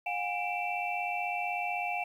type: tone cluster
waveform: sine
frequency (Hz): 716 / 812 / 2334 / 2683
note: F5 / G#5 / D7 / E7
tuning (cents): +43 / -39 / -11 / +30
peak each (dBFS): -34 / -37 / -37 / -37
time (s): 0.06-2.04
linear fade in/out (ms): 5
effects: 10-bit